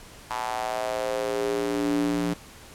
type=tone with high-pass filter sweep; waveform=square; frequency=58.27 Hz; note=A#1; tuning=in tune; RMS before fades=-27 dBFS; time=0.3-2.34 s; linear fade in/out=10 ms; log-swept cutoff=930 to 220 Hz; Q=4.2; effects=pink hiss -47 dBFS RMS until 2.74 s + low-pass 12000 Hz 12 dB/octave